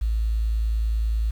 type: tone with quantisation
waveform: sine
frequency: 55 Hz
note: A1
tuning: in tune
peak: -20 dBFS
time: 0.01-1.31 s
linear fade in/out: 10 ms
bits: 8
effects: none